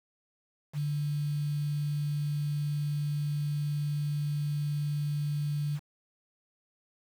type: tone with quantisation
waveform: sine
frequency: 146.83 Hz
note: D3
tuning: in tune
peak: -28 dBFS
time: 0.73-5.8 s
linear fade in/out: 50 ms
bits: 8
effects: none